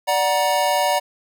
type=chord; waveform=square; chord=D augmented; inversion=none; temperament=equal with one note detuned; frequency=587.3 / 740 / 945.9 Hz; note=D5 / F#5 / A#5; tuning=0 / 0 / +25 cents; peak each=-22 dBFS; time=0.07-1 s; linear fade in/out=20 ms; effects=none